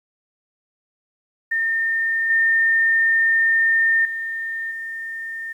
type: tone with level steps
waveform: sine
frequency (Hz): 1815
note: A#6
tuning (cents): -47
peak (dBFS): -18 / -14 / -24 / -27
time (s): 1.51-5.53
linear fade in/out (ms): 10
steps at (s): 2.3 / 4.05 / 4.71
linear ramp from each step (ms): 2
effects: 9-bit